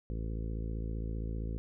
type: harmonic tone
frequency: 55.3 Hz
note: A1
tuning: 9 cents sharp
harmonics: 1 / 2 / 3 / 4 / 5 / 6 / 7 / 8 / 9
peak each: -35 / -41 / -45 / -47 / -49 / -51 / -52 / -53 / -54 dBFS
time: 0.1-1.58 s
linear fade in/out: 0 ms
effects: none